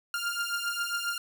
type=beating tone pair; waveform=sawtooth; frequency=1396.9 / 1404.3 Hz; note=F6 / F6; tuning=0 / +9 cents; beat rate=7.4 Hz; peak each=-29 dBFS; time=0.14-1.18 s; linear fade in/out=2 ms; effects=none